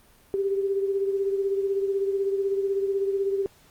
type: beating tone pair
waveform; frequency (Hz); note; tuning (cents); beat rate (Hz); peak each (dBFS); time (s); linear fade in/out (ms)
sine; 392 / 408; G4 / G#4; 0 / -31; 16; -23 / -32; 0.34-3.46; 0
effects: pink hiss -57 dBFS RMS until 3.7 s + Opus 32 kbps